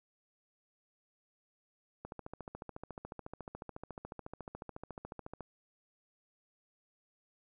click train, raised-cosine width 1 ms, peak -29 dBFS, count 48, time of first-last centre 2.05-5.407 s, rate 14 Hz, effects none

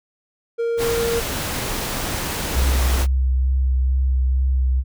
triangle tone, 465.2 Hz, A#4, 4 cents flat, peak -17 dBFS, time 0.58-1.21 s, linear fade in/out 20 ms
pink noise, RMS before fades -25 dBFS, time 0.77-3.07 s, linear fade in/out 50 ms
sine tone with vibrato, 64.9 Hz, C2, 13 cents flat, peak -15 dBFS, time 2.53-4.84 s, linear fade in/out 50 ms, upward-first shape sine, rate 2.2 Hz, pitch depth 20 cents each way
effects none

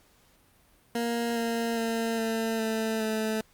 20% pulse tone with pitch steps, 234.4 / 231.2 / 228 / 224.9 / 221.8 / 218.7 Hz, A#3 / A#3 / A#3 / A3 / A3 / A3, +10 / -14 / -38 / +38 / +14 / -10 cents, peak -22 dBFS, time 0.95-3.41 s, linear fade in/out 2 ms, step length 410 ms, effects pink hiss -62 dBFS RMS until 3.53 s + Opus 48 kbps

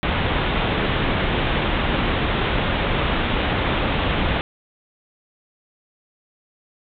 pink low-pass noise, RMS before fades -21 dBFS, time 0.03-4.41 s, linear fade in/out 0 ms, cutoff 3700 Hz, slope 96 dB/octave, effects none

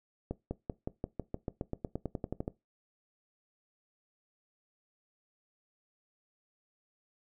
accelerating click train, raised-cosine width 2 ms, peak -21 dBFS, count 18, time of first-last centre 0.31-2.479 s, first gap 200 ms, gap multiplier 0.94, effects noise-tail reverb RT60 0.2 s tail -19 dB re dry

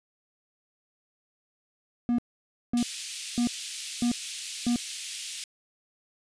triangle tone bursts, 240.1 Hz, B3, 49 cents flat, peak -20 dBFS, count 5, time 2.09-4.76 s, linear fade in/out 0 ms, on 94 ms, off 550 ms
pink high-pass noise, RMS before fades -36 dBFS, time 2.77-5.44 s, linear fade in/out 2 ms, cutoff 2700 Hz, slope 24 dB/octave
effects resampled to 22050 Hz

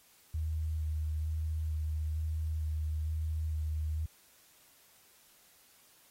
sine tone with vibrato, 78.1 Hz, D#2, 7 cents sharp, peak -31 dBFS, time 0.34-4.06 s, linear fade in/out 5 ms, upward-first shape square, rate 1.1 Hz, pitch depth 14 cents each way, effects white hiss -63 dBFS RMS until 6.1 s + AAC 48 kbps

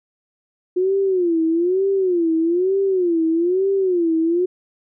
sine tone with vibrato, 356.2 Hz, F4, 34 cents sharp, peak -15 dBFS, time 0.76-4.46 s, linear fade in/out 10 ms, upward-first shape sine, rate 1.1 Hz, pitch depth 170 cents each way, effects none

